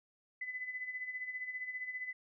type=tone with tremolo; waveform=sine; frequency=2009 Hz; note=B6; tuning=29 cents sharp; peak=-36 dBFS; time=0.41-2.13 s; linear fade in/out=5 ms; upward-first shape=sine; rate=15 Hz; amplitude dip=65%; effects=none